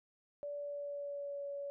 sine tone with pitch glide, 578 to 565.5 Hz, D5 to C#5, -28 to +34 cents, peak -39 dBFS, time 0.43-1.7 s, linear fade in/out 0 ms, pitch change -38 cents, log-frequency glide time 0.55-1.45 s, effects none

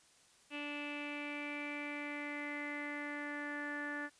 sawtooth tone with low-pass filter sweep, 291.9 Hz, D4, 10 cents flat, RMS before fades -42 dBFS, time 0.5-4.1 s, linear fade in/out 50 ms, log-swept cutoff 2700 to 1700 Hz, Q 8.4, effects white hiss -66 dBFS RMS until 4.19 s + resampled to 22050 Hz

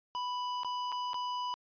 square tone with dropouts, 990 Hz, B5, 4 cents sharp, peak -34 dBFS, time 0.15-1.54 s, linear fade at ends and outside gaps 0 ms, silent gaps 0.634-0.647 / 0.919-0.924 / 1.133-1.143 s, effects resampled to 11025 Hz

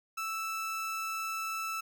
30% pulse tone, 1318.5 Hz, E6, in tune, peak -31 dBFS, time 0.17-1.81 s, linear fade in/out 10 ms, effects none

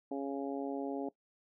harmonic tone, 138.59 Hz, C#3, in tune, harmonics 2 / 3 / 4 / 5 / 6, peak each -37 / -41 / -43 / -45 / -47 dBFS, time 0.11-1.09 s, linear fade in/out 5 ms, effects noise-tail reverb RT60 0.1 s tail -19 dB re dry

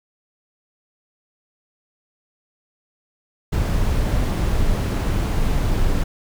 brown noise, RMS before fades -19 dBFS, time 3.52-6.04 s, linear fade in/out 10 ms, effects none

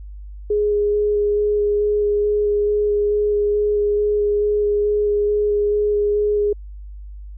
sine tone with vibrato, 415.3 Hz, G#4, in tune, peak -15 dBFS, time 0.5-6.53 s, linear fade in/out 5 ms, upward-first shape square, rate 2.3 Hz, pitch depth 8 cents each way, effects added 50 Hz sine -32 dBFS peak until 7.37 s

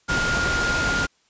sine tone in noise, 1414 Hz, F6, 21 cents sharp, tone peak -22 dBFS, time 0.08-1.07 s, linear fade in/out 20 ms, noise pink, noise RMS -25 dBFS, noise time 0.08-1.07 s, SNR 0 dB, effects white hiss -63 dBFS RMS until 1.29 s + resampled to 16000 Hz

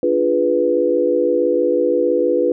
sine chord, D diminished seventh, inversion none, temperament equal, 293.7 / 349.2 / 415.3 / 493.9 Hz, D4 / F4 / Ab4 / Cb5, 0 / 0 / 0 / 0 cents, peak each -22 / -19 / -22 / -16 dBFS, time 0.03-2.52 s, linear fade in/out 2 ms, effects none

